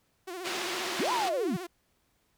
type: tone with vibrato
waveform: sawtooth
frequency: 360 Hz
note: F#4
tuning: 47 cents flat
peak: -33 dBFS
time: 0.27-1.67 s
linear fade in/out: 10 ms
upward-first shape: sine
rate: 15 Hz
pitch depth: 100 cents each way
type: band-pass noise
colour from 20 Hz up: white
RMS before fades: -35 dBFS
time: 0.44-1.3 s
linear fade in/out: 20 ms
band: 270 to 4000 Hz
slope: 12 dB/octave
type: linear two-way sweep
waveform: sine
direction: up then down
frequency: 141.3 to 1032 to 141.3 Hz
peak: -27 dBFS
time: 0.99-1.57 s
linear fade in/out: 10 ms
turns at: 1.12 s
effects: pink hiss -72 dBFS RMS until 2.37 s